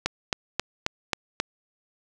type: click train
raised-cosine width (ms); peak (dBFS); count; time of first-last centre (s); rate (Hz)
0.2; -6; 6; 0.06-1.4; 3.73
effects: none